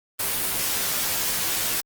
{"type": "noise with comb filter", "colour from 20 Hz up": "white", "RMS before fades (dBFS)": -25, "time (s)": [0.19, 1.81], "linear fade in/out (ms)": 10, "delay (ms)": 14, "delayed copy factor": -0.95, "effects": ["Opus 32 kbps"]}